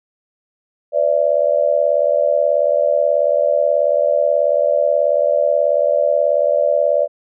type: tone with amplitude modulation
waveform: sine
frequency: 582 Hz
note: D5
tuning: 16 cents flat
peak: -8 dBFS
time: 0.92-7.08 s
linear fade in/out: 50 ms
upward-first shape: sine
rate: 78.4 Hz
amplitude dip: 95%
effects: none